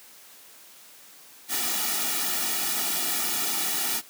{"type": "noise with comb filter", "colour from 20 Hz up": "white", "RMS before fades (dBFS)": -27, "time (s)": [1.48, 4.02], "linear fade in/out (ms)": 50, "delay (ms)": 1.9, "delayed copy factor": -1, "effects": ["white hiss -50 dBFS RMS until 4.09 s", "high-pass 200 Hz 12 dB/octave"]}